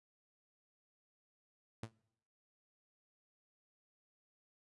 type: tone with exponential decay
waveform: sawtooth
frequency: 112.4 Hz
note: A2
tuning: 37 cents sharp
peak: -35 dBFS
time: 1.83-1.92 s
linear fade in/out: 5 ms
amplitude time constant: 18 ms
effects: noise-tail reverb RT60 0.8 s tail -24 dB re dry + resampled to 24000 Hz